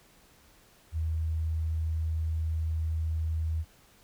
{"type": "tone", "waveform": "sine", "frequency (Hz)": 80, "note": "D#2", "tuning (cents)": 49, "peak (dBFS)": -27, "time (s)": [0.92, 3.65], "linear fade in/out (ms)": 50, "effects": ["pink hiss -60 dBFS RMS until 4.03 s"]}